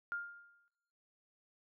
sine tone with exponential decay, 1406 Hz, F6, 11 cents sharp, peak -34 dBFS, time 0.12-0.68 s, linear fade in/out 0 ms, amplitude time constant 120 ms, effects noise-tail reverb RT60 1.0 s tail -21 dB re dry

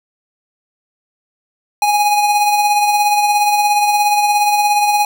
square tone with tremolo, 829 Hz, G#5, 3 cents flat, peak -10 dBFS, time 1.82-5.05 s, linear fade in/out 2 ms, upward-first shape sine, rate 17 Hz, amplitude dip 40%, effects none

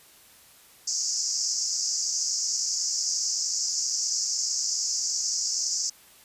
pink band-pass noise, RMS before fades -28 dBFS, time 0.87-5.9 s, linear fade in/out 10 ms, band 4900 to 7300 Hz, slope 96 dB/octave, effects white hiss -54 dBFS RMS until 6.24 s + resampled to 32000 Hz

